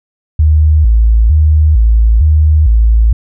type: tone with vibrato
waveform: sine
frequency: 65.41 Hz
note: C2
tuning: in tune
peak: -4 dBFS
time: 0.39-3.13 s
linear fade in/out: 5 ms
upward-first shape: square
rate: 1.1 Hz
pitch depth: 280 cents each way
effects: none